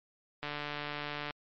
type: click train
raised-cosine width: 0.3 ms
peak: -21 dBFS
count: 130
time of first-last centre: 0.43-1.308 s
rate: 147 Hz
effects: low-pass 5000 Hz 12 dB/octave + MP3 48 kbps